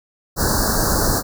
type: band-stop noise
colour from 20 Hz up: pink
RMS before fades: -18 dBFS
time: 0.36-1.23 s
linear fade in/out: 50 ms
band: 1700 to 4200 Hz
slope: 96 dB/octave
effects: none